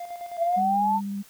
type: tone with tremolo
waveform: triangle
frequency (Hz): 698.5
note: F5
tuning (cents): 0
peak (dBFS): -30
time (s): 0-0.61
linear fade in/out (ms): 5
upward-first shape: square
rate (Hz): 9.5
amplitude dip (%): 55
type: exponential sweep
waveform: sine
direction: up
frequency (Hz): 659.3 to 907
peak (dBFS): -20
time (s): 0.37-1.01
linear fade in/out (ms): 50
type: tone with vibrato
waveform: sine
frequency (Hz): 200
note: G3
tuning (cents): +35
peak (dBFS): -28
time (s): 0.56-1.23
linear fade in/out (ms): 20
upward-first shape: square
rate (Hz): 16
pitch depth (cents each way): 9
effects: white hiss -53 dBFS RMS until 1.29 s